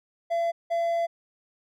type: tone pair in turn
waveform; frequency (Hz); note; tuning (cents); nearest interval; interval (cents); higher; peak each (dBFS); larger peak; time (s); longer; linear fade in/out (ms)
triangle; 677 / 677; E5 / E5; +46 / +46; unison; 0; neither; -21; neither; 0.3-0.52 / 0.7-1.07; second; 20
effects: none